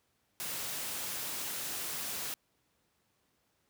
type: noise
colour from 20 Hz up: white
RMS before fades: -38 dBFS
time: 0.4-2.34 s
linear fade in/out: 0 ms
effects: pink hiss -75 dBFS RMS until 3.69 s + high-pass 80 Hz 12 dB/octave